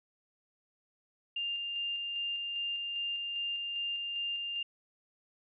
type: tone with tremolo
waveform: sine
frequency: 2800 Hz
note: F7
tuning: 4 cents sharp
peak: -32 dBFS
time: 1.36-4.63 s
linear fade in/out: 5 ms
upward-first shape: square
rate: 2.5 Hz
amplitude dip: 25%
effects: none